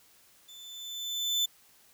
35% pulse tone with level ramp, 3520 Hz, A7, in tune, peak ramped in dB -46 to -22 dBFS, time 0.48-1.46 s, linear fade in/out 10 ms, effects white hiss -61 dBFS RMS until 1.93 s

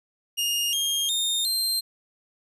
sawtooth tone with pitch steps, 2840 / 3225 / 3662 / 4158 Hz, F7 / G7 / A#7 / C8, +28 / +48 / -32 / -12 cents, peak -20 dBFS, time 0.37-1.81 s, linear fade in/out 20 ms, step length 360 ms, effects resampled to 32000 Hz

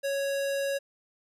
square tone, 554.4 Hz, C#5, in tune, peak -28 dBFS, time 0.03-0.79 s, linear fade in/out 20 ms, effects resampled to 32000 Hz

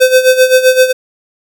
square tone with tremolo, 513 Hz, C5, 34 cents flat, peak -3 dBFS, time 0-0.93 s, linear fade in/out 20 ms, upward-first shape sine, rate 7.7 Hz, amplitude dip 75%, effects none

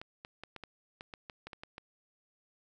clicks, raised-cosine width 0.3 ms, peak -28 dBFS, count 12, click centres 0.015 / 0.249 / 0.436 / 0.563 / 0.637 / 1.009 / 1.138 / 1.298 / 1.47 / 1.532 / 1.635 / 1.781 s, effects none

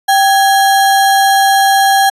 sine tone with sample-and-hold, 783 Hz, G5, 2 cents flat, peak -6 dBFS, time 0.08-2.1 s, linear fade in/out 10 ms, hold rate 2450 Hz, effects resampled to 32000 Hz

